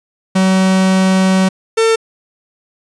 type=tone pair in turn; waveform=45% pulse; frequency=188.9 / 449.3 Hz; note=F#3 / A4; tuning=+36 / +36 cents; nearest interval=octave + minor third; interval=1500 cents; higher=second; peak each=-9 dBFS; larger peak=neither; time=0.35-1.49 / 1.77-1.96 s; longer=first; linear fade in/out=10 ms; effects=resampled to 22050 Hz